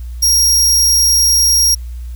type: tone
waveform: sawtooth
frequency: 5610 Hz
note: F8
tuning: 7 cents sharp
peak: -6 dBFS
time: 0.22-1.75 s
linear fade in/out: 10 ms
effects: added 60 Hz sine -23 dBFS peak until 2.15 s + white hiss -49 dBFS RMS until 2.15 s